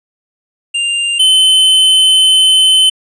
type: tone pair in turn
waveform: square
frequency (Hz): 2794 / 3056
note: F7 / G7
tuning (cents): 0 / -45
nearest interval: major second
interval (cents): 155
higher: second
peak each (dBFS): -13 / -6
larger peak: second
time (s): 0.74-1.19 / 1.19-2.9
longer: second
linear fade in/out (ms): 10
effects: resampled to 22050 Hz